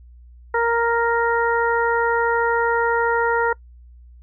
harmonic tone, 466.2 Hz, A#4, in tune, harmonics 1 / 2 / 3 / 4, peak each -20 / -21 / -23 / -27 dBFS, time 0.54-3.53 s, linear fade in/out 5 ms, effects noise-tail reverb RT60 0.1 s tail -24 dB re dry + added 60 Hz sine -42 dBFS peak until 4.22 s

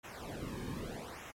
brown noise with flanger, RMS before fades -43 dBFS, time 0.03-1.32 s, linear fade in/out 20 ms, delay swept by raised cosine 0.21 to 1.51 ms, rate 0.82 Hz, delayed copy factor -1, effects MP3 64 kbps

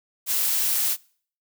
blue noise, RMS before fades -23 dBFS, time 0.26-0.97 s, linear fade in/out 50 ms, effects noise-tail reverb RT60 0.5 s tail -24 dB re dry

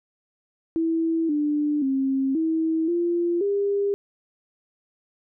sine tone with pitch steps, 327.4 / 296.4 / 268.4 / 322.1 / 344.7 / 402.2 Hz, E4 / D4 / C4 / E4 / F4 / G4, -12 / +16 / +44 / -40 / -23 / +44 cents, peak -20 dBFS, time 0.76-3.94 s, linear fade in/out 0 ms, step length 530 ms, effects none

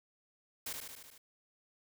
white noise with echo, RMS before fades -40 dBFS, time 0.66-0.73 s, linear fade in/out 5 ms, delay 75 ms, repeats 6, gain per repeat -3 dB, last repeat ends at 1.18 s, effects none

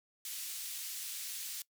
white band-pass noise, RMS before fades -42 dBFS, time 0.25-1.62 s, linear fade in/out 2 ms, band 2800 to 16000 Hz, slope 12 dB/octave, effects noise-tail reverb RT60 0.1 s tail -21 dB re dry

